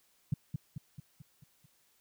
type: tone with echo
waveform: sine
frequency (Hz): 143.2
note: D3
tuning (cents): -43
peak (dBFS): -25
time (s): 0.32-0.34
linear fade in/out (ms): 5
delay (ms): 220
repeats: 6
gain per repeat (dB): -5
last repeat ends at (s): 1.66
effects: white hiss -70 dBFS RMS until 2 s